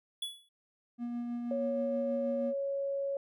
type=tone with exponential decay; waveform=square; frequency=3406 Hz; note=G#7; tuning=43 cents sharp; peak=-32 dBFS; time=0.22-0.49 s; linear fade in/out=5 ms; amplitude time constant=58 ms
type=tone with tremolo; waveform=triangle; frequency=239 Hz; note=A#3; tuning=43 cents sharp; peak=-31 dBFS; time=0.98-2.54 s; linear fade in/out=50 ms; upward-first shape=sine; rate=6.3 Hz; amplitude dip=25%
type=tone; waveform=sine; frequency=554.4 Hz; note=C#5; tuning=in tune; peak=-31 dBFS; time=1.51-3.17 s; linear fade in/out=2 ms
effects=none